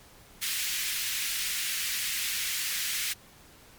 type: high-pass noise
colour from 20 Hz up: pink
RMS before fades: -31 dBFS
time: 0.41-3.14 s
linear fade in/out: 20 ms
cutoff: 1900 Hz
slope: 24 dB/octave
effects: pink hiss -54 dBFS RMS until 3.78 s + MP3 96 kbps